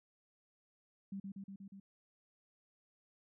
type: tone with echo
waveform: sine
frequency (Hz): 196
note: G3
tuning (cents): 0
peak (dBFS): -40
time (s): 1.12-1.2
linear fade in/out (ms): 5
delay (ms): 120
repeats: 5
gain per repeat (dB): -2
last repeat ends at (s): 1.8
effects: none